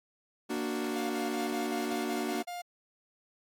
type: chord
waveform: 40% pulse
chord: Bb augmented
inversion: none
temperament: equal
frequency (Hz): 233.1 / 293.7 / 370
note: Bb3 / D4 / F#4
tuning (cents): 0 / 0 / 0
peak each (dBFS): -35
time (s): 0.49-2.43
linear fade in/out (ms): 20
type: tone bursts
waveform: 45% pulse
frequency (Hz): 705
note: F5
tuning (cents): +16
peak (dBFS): -37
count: 9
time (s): 0.95-2.62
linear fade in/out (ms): 10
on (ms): 150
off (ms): 40
effects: AAC 64 kbps